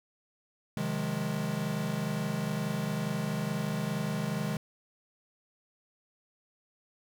square chord, F minor seventh, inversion second, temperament equal with one note detuned, 130.81 / 155.56 / 177.77 / 207.7 Hz, C3 / Eb3 / F3 / Ab3, 0 / 0 / +31 / 0 cents, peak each -39 / -35 / -39 / -35 dBFS, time 0.77-4.57 s, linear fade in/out 2 ms, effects none

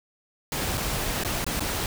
pink noise with dropouts, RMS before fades -28 dBFS, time 0.52-1.86 s, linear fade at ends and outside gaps 1 ms, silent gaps 0.773-0.777 / 1.236-1.248 / 1.444-1.465 / 1.596-1.605 s, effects none

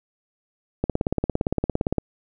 click train, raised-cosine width 2 ms, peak -8 dBFS, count 21, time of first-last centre 0.84-1.983 s, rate 17.5 Hz, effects none

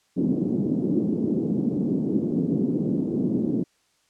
pink band-pass noise, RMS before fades -24 dBFS, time 0.16-3.64 s, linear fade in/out 20 ms, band 190 to 320 Hz, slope 24 dB/octave, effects white hiss -66 dBFS RMS until 4.09 s + low-pass 8000 Hz 12 dB/octave

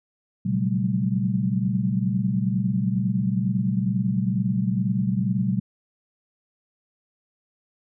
sine tone cluster, 121 / 138.7 / 179.4 / 189.3 / 211.5 Hz, B2 / C#3 / F3 / F#3 / G#3, -35 / +1 / +47 / +40 / +32 cents, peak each -26 / -31 / -32 / -23 / -29 dBFS, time 0.45-5.6 s, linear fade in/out 10 ms, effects none

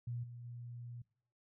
sine tone with level steps, 120 Hz, B2, 49 cents flat, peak -38 / -47 / -45 dBFS, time 0.07-1.02 s, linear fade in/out 5 ms, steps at 0.23 / 0.44 s, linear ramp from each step 10 ms, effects noise-tail reverb RT60 0.6 s tail -23 dB re dry

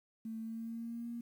sine tone with pitch glide, 223.2 to 235.4 Hz, A3 to A#3, +25 to +17 cents, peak -39 dBFS, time 0.25-1.21 s, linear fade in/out 5 ms, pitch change +92 cents, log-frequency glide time 0.41-1.07 s, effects 11-bit

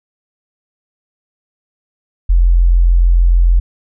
sine tone, 43.37 Hz, F1, 11 cents flat, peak -6 dBFS, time 2.29-3.6 s, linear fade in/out 10 ms, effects none

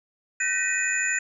sine tone cluster, 1532 / 1842 / 1934 / 2508 / 7030 Hz, G6 / A#6 / B6 / D#7 / A8, -40 / -21 / -37 / +13 / -2 cents, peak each -29 dBFS, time 0.4-1.19 s, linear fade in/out 5 ms, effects none

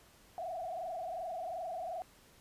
sine tone with frequency modulation, 698.5 Hz, F5, in tune, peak -37 dBFS, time 0.38-2.02 s, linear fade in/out 0 ms, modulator 22.7 Hz, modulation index 2.3, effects pink hiss -62 dBFS RMS until 2.4 s + resampled to 32000 Hz

